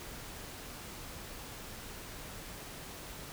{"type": "silence", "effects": ["pink hiss -46 dBFS RMS until 3.32 s"]}